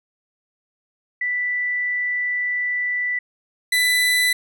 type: tone pair in turn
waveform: sine / 30% pulse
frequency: 1975.5 / 1991.5 Hz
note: B6 / B6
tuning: 0 / +14 cents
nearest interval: unison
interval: 14 cents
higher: second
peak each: -20 / -13 dBFS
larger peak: second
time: 1.21-3.19 / 3.72-4.33 s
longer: first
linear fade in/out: 5 ms
effects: none